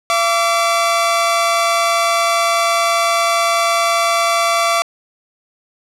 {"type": "tone pair together", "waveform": "sawtooth", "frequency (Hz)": [679, 1155], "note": ["F5", "D6"], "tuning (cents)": [-49, -29], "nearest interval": "major sixth", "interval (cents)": 920, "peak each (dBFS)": -12, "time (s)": [0.1, 4.82], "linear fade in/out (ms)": 0, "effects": ["low-pass 10000 Hz 12 dB/octave"]}